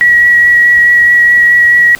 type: tone with vibrato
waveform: sine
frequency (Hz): 1921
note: B6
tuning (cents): -48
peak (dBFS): -3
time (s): 0.01-1.95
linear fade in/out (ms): 0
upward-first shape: sine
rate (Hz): 4.7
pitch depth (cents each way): 11
effects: pink hiss -32 dBFS RMS until 1.99 s